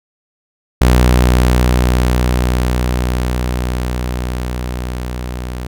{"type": "tone with level ramp", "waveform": "sawtooth", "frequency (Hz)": 61.7, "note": "B1", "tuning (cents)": -1, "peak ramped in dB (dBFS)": [-3, -18], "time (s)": [0.81, 5.67], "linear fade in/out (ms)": 5, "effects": []}